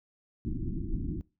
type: low-pass noise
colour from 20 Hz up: pink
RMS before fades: -33 dBFS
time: 0.45-1.21 s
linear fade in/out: 0 ms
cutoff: 350 Hz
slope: 96 dB/octave
effects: noise-tail reverb RT60 0.3 s tail -21 dB re dry